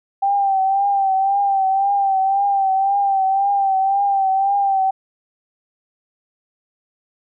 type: tone with vibrato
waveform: sine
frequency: 784 Hz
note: G5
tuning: in tune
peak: -14 dBFS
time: 0.22-4.91 s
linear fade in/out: 10 ms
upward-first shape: triangle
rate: 1.9 Hz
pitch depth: 53 cents each way
effects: none